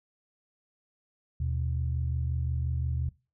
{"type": "tone pair together", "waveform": "sine", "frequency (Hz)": [77.78, 123.47], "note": ["D#2", "B2"], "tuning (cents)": [0, 0], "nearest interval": "minor sixth", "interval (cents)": 800, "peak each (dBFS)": [-28, -31], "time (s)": [1.4, 3.09], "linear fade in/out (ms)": 5, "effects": ["noise-tail reverb RT60 0.3 s tail -21 dB re dry", "tanh soft clip ceiling -19 dBFS"]}